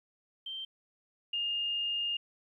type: tone pair in turn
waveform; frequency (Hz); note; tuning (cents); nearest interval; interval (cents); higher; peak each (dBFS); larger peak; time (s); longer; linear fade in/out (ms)
sine; 3136 / 2827; G7 / F7; 0 / +20; major second; 180; first; -37 / -30; second; 0.46-0.65 / 1.33-2.17; second; 5
effects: 12-bit